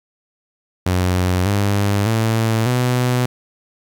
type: tone with pitch steps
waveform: sawtooth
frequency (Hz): 91.1 / 101.08 / 112.16 / 124.45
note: F#2 / G#2 / A2 / B2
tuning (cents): -26 / -46 / +34 / +14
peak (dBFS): -11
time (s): 0.86-3.26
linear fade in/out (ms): 5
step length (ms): 600
effects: 8-bit